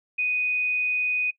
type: tone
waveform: sine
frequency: 2489 Hz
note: D#7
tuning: in tune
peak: -22 dBFS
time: 0.18-1.31 s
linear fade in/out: 10 ms
effects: noise-tail reverb RT60 0.1 s tail -20 dB re dry